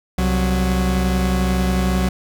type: tone pair together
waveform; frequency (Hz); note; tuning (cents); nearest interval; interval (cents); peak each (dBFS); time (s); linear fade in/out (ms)
40% pulse; 65.12 / 184.2; C2 / F#3; -8 / -7; octave + tritone; 1801; -18; 0.18-2.09; 5
effects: none